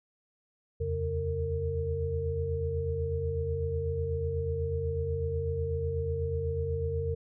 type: tone cluster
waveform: sine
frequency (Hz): 77.6 / 85.7 / 137 / 458.7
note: D#2 / F2 / C#3 / A#4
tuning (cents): -4 / -32 / -20 / -28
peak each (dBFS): -40 / -32 / -37 / -32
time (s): 0.8-7.15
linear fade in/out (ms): 10
effects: none